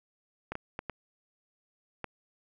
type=clicks; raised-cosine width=0.5 ms; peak=-20 dBFS; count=5; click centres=0.52 / 0.554 / 0.791 / 0.897 / 2.043 s; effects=none